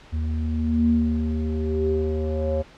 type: tone with low-pass filter sweep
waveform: square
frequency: 77.78 Hz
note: D#2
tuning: in tune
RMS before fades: -23 dBFS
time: 0.12-2.63 s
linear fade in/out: 20 ms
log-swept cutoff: 160 to 570 Hz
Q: 8.1
effects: pink hiss -48 dBFS RMS until 2.77 s + low-pass 4000 Hz 12 dB/octave